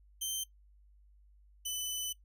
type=tone pair in turn; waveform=15% pulse; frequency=3110 / 3006 Hz; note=G7 / F#7; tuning=-14 / +27 cents; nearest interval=minor second; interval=59 cents; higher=first; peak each=-27 dBFS; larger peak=neither; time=0.21-0.44 / 1.65-2.13 s; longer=second; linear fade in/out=10 ms; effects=noise-tail reverb RT60 0.1 s tail -18 dB re dry + added 50 Hz sine -59 dBFS peak until 2.24 s